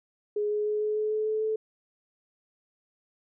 sine tone with pitch steps, 417.3 / 420 / 422.6 / 425.3 / 428 / 430.8 / 433.5 / 436.3 Hz, G#4 / G#4 / G#4 / G#4 / A4 / A4 / A4 / A4, +8 / +19 / +30 / +41 / -48 / -37 / -26 / -15 cents, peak -25 dBFS, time 0.36-1.56 s, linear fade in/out 5 ms, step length 150 ms, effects none

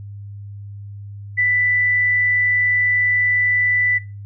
sine tone, 1983 Hz, B6, 7 cents sharp, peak -14 dBFS, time 1.37-3.99 s, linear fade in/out 20 ms, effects noise-tail reverb RT60 0.3 s tail -20 dB re dry + added 101 Hz sine -31 dBFS peak until 4.25 s

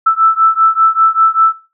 sine beating tone pair, 1318.5 / 1323.6 Hz, E6 / E6, 0 / +7 cents, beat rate 5.1 Hz, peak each -10 dBFS, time 0.06-1.53 s, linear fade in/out 10 ms, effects noise-tail reverb RT60 0.3 s tail -17 dB re dry

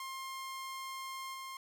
sawtooth tone with level steps, 1062 Hz, C6, 25 cents sharp, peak -37 / -39 dBFS, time 0-1.57 s, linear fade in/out 2 ms, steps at 1.33 s, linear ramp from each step 20 ms, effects none

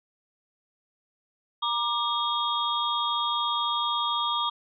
sine tone cluster, 946 / 1190 / 3296 / 3671 Hz, A#5 / D6 / G#7 / A#7, +25 / +22 / -14 / -27 cents, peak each -30 / -28 / -30 / -33 dBFS, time 1.62-4.5 s, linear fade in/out 10 ms, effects none

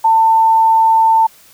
sine tone, 895 Hz, A5, 29 cents sharp, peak -7 dBFS, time 0.04-1.27 s, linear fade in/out 10 ms, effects white hiss -45 dBFS RMS until 1.53 s

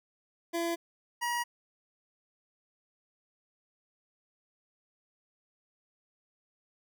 25% pulse tone pair in turn, 338.1 / 956.3 Hz, E4 / A#5, +44 / +44 cents, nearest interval octave + tritone, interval 1800 cents, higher second, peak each -26 dBFS, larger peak neither, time 0.53-0.76 / 1.21-1.44 s, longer neither, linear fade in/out 20 ms, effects none

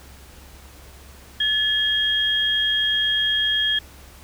sine tone pair together, 1725 / 3256 Hz, A6 / G#7, -35 / -35 cents, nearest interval major seventh, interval 1100 cents, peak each -24 / -19 dBFS, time 1.4-3.79 s, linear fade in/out 5 ms, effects added 68 Hz sine -45 dBFS peak until 4.23 s + pink hiss -47 dBFS RMS until 4.23 s

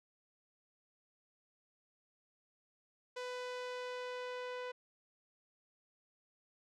sawtooth tone with low-pass filter sweep, 498.5 Hz, B4, 16 cents sharp, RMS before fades -43 dBFS, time 3.16-4.72 s, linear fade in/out 10 ms, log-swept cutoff 5800 to 3100 Hz, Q 0.82, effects none

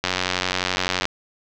click train, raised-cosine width 0.2 ms, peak -3 dBFS, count 94, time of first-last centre 0.04-1.054 s, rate 91.7 Hz, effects low-pass 6000 Hz 12 dB/octave + 7-bit

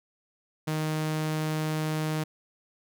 sawtooth tone, 155.56 Hz, D#3, in tune, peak -23 dBFS, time 0.67-2.24 s, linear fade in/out 10 ms, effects none

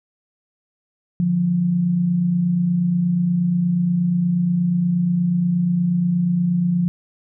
sine tone pair together, 148.1 / 176.49 Hz, D3 / F3, +15 / +18 cents, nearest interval minor third, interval 303 cents, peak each -26 / -16 dBFS, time 1.2-6.88 s, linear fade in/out 0 ms, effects none

